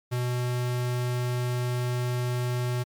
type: tone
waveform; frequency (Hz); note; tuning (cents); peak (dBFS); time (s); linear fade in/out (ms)
square; 123.47; B2; 0; -26; 0.11-2.84; 20
effects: MP3 96 kbps